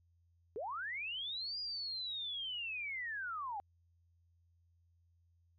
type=linear two-way sweep; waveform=sine; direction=up then down; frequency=385.6 to 4904 to 772 Hz; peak=-38 dBFS; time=0.56-3.6 s; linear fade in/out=0 ms; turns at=1.59 s; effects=added 85 Hz sine -68 dBFS peak until 5.58 s + MP3 96 kbps